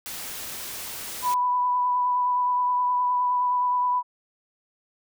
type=noise; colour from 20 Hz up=white; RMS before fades=-35 dBFS; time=0.06-1.34 s; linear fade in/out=0 ms
type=tone with vibrato; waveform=sine; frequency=990 Hz; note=B5; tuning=4 cents sharp; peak=-20 dBFS; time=1.22-4.03 s; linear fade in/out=50 ms; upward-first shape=triangle; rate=9.6 Hz; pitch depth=17 cents each way
effects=none